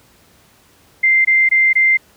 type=tone bursts; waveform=sine; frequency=2089 Hz; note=C7; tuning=3 cents flat; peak=-9 dBFS; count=4; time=1.03-1.973 s; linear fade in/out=10 ms; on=220 ms; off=21 ms; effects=pink hiss -51 dBFS RMS until 2.16 s + high-pass 60 Hz 12 dB/octave